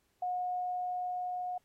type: tone with level ramp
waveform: sine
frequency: 724 Hz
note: F#5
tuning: 38 cents flat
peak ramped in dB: -31 to -34 dBFS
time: 0.22-1.58 s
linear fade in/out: 5 ms
effects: pink hiss -75 dBFS RMS until 1.64 s + AAC 48 kbps